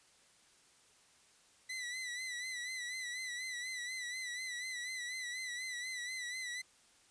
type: tone with vibrato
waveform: sawtooth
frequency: 1994 Hz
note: B6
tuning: 16 cents sharp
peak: -36 dBFS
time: 1.69-6.62 s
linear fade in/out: 10 ms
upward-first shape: sine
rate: 4.1 Hz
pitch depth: 61 cents each way
effects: white hiss -66 dBFS RMS until 7.1 s + resampled to 22050 Hz